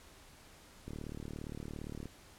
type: click train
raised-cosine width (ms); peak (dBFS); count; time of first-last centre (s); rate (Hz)
3; -30; 45; 0.88-2.056; 37.4
effects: pink hiss -58 dBFS RMS until 2.38 s + low-pass 12000 Hz 12 dB/octave